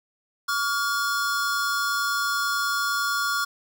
square tone cluster, 1140 / 1411 / 5220 Hz, C#6 / F6 / E8, +48 / +17 / -18 cents, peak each -28 / -26 / -34 dBFS, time 0.48-3.45 s, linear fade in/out 10 ms, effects none

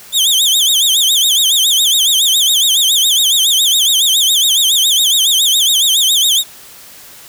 sawtooth tone with vibrato, 3402 Hz, G#7, 41 cents sharp, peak -6 dBFS, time 0.12-6.44 s, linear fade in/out 50 ms, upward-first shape sine, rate 7.2 Hz, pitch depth 190 cents each way, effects white hiss -37 dBFS RMS until 7.28 s

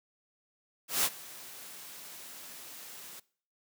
white noise with ADSR envelope, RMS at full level -26 dBFS, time 0.88-3.2 s, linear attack 160 ms, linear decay 53 ms, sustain -21 dB, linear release 7 ms, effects noise-tail reverb RT60 0.5 s tail -22 dB re dry + high-pass 150 Hz 12 dB/octave

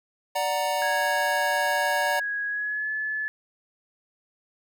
square chord, D augmented, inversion none, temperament equal, 587.3 / 740 / 932.3 Hz, D5 / F#5 / A#5, 0 / 0 / 0 cents, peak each -29 dBFS, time 0.35-2.2 s, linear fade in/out 10 ms
sine tone with pitch glide, 1658 to 1725.4 Hz, G#6 to A6, -3 to -34 cents, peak -26 dBFS, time 0.82-3.28 s, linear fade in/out 0 ms, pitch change +69 cents, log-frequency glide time 2.47-2.9 s
effects none

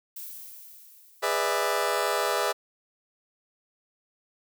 violet noise with exponential decay, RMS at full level -38 dBFS, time 0.16-2.33 s, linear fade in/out 5 ms, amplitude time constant 470 ms
20% pulse chord, E dominant seventh, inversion first, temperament just, 412 / 494.4 / 593.3 / 659.3 Hz, G#4 / B4 / D5 / E5, -14 / +2 / +18 / 0 cents, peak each -25 dBFS, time 1.22-2.53 s, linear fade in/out 20 ms
effects none

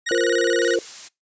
sawtooth tone with vibrato, 1660 Hz, G#6, 1 cent flat, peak -20 dBFS, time 0.06-0.76 s, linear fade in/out 10 ms, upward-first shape square, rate 17 Hz, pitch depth 210 cents each way
sine chord, F suspended fourth, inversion none, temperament equal, 349.2 / 466.2 / 523.3 Hz, F4 / Bb4 / C5, 0 / 0 / 0 cents, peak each -22 / -20 / -24 dBFS, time 0.11-0.79 s, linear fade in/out 2 ms
blue noise, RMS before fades -33 dBFS, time 0.6-1.09 s, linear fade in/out 20 ms
effects noise-tail reverb RT60 0.2 s tail -23 dB re dry + resampled to 16000 Hz

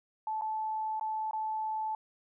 sine tone with dropouts, 871 Hz, A5, 18 cents flat, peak -31 dBFS, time 0.27-1.95 s, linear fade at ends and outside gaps 2 ms, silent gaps 0.412-0.419 / 0.997-1.01 / 1.311-1.332 s, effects none

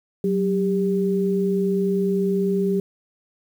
sine tone pair together, 187.3 / 397.1 Hz, F#3 / G4, +21 / +22 cents, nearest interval octave + minor second, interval 1301 cents, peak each -21 dBFS, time 0.24-2.8 s, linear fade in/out 2 ms, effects 8-bit

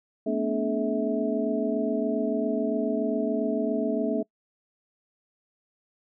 sine tone cluster, 221.3 / 248.5 / 291.6 / 428.3 / 648 Hz, A3 / B3 / D4 / A4 / E5, +10 / +11 / -12 / -47 / -30 cents, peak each -30 dBFS, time 0.26-4.23 s, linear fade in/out 10 ms, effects noise-tail reverb RT60 0.1 s tail -25 dB re dry

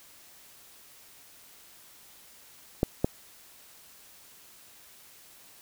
clicks, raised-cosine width 2 ms, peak -9 dBFS, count 2, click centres 2.831 / 3.045 s, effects white hiss -54 dBFS RMS until 5.61 s

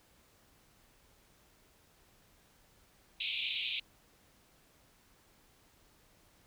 pink band-pass noise, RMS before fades -37 dBFS, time 3.2-3.8 s, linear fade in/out 5 ms, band 2300 to 3900 Hz, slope 96 dB/octave, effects pink hiss -66 dBFS RMS until 6.46 s

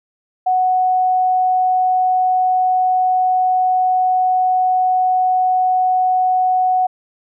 sine tone, 740 Hz, F#5, in tune, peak -12 dBFS, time 0.46-6.87 s, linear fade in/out 10 ms, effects none

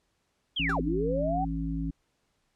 sine linear two-way sweep, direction down then up, 3360 to 250 to 783 Hz, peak -27 dBFS, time 0.56-1.45 s, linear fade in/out 10 ms, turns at 0.81 s
harmonic tone, 55 Hz, A1, in tune, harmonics 1 / 3 / 5, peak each -33 / -33 / -33 dBFS, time 0.59-1.91 s, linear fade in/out 10 ms
25% pulse tone with exponential decay, 389.9 Hz, G4, 9 cents flat, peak -29 dBFS, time 0.69-0.81 s, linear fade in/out 5 ms, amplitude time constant 25 ms
effects pink hiss -74 dBFS RMS until 2.55 s + low-pass 9000 Hz 12 dB/octave

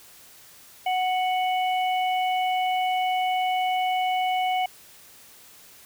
harmonic tone, 740 Hz, F#5, in tune, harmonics 1 / 3 / 4, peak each -22 / -32 / -34 dBFS, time 0.86-4.66 s, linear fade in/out 5 ms, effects white hiss -50 dBFS RMS until 5.85 s

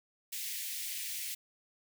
white high-pass noise, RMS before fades -39 dBFS, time 0.32-1.35 s, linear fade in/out 10 ms, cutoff 1900 Hz, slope 48 dB/octave, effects none

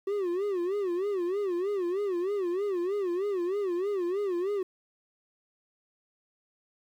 triangle tone with vibrato, 377.7 Hz, F#4, 36 cents sharp, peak -25 dBFS, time 0.07-4.63 s, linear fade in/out 5 ms, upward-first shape sine, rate 3.2 Hz, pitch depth 160 cents each way, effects 10-bit

